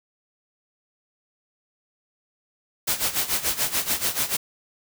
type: noise with tremolo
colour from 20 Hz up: white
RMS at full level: -22 dBFS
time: 2.87-4.37 s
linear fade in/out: 10 ms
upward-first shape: sine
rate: 6.9 Hz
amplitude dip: 80%
effects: none